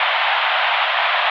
pink band-pass noise, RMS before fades -18 dBFS, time 0-1.3 s, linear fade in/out 2 ms, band 670 to 3500 Hz, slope 48 dB/octave, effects none

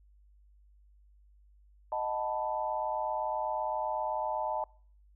sine chord, B dominant seventh, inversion first, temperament equal, 622.3 / 740 / 880 / 987.8 Hz, D#5 / F#5 / A5 / B5, 0 / 0 / 0 / 0 cents, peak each -35 / -39 / -33 / -39 dBFS, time 1.92-4.64 s, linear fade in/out 2 ms, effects noise-tail reverb RT60 0.5 s tail -26 dB re dry + added 50 Hz sine -58 dBFS peak until 5.15 s

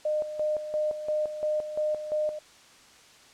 sine tone with tremolo, 609 Hz, D#5, 37 cents flat, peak -24 dBFS, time 0.05-2.39 s, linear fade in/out 5 ms, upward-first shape square, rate 2.9 Hz, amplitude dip 65%, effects white hiss -54 dBFS RMS until 3.33 s + low-pass 7000 Hz 12 dB/octave

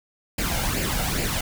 pink noise with flanger, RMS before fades -25 dBFS, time 0.38-1.41 s, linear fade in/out 5 ms, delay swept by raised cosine 0.41 to 1.41 ms, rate 2.4 Hz, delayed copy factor +0.6, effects none

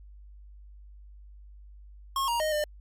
square tone with pitch steps, 1084 / 942 / 620 / 601 Hz, C#6 / A#5 / D#5 / D5, -39 / +18 / -6 / +40 cents, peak -26 dBFS, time 2.16-2.64 s, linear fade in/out 2 ms, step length 120 ms, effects added 50 Hz sine -46 dBFS peak until 2.8 s + MP3 64 kbps

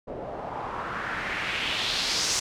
white noise with low-pass filter sweep, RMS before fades -30 dBFS, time 0.07-2.4 s, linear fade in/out 10 ms, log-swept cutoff 520 to 6500 Hz, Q 2.4, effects none

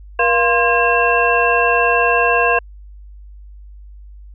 sine tone cluster, 477.8 / 693 / 1049 / 1621 / 2697 Hz, A#4 / F5 / C6 / G#6 / E7, +43 / -14 / +4 / -42 / +39 cents, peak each -18 dBFS, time 0.19-2.59 s, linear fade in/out 5 ms, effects added 50 Hz sine -35 dBFS peak until 4.34 s

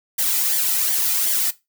blue noise with flanger, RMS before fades -20 dBFS, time 0.18-1.51 s, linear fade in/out 10 ms, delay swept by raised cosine 0.75 to 1.85 ms, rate 2.7 Hz, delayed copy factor -0.6, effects noise-tail reverb RT60 0.2 s tail -17 dB re dry

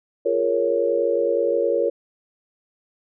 sine chord, Bb minor seventh, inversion second, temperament equal, 349.2 / 415.3 / 466.2 / 554.4 Hz, F4 / Ab4 / Bb4 / Db5, 0 / 0 / 0 / 0 cents, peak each -26 / -27 / -21 / -22 dBFS, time 0.25-1.9 s, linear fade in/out 10 ms, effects none

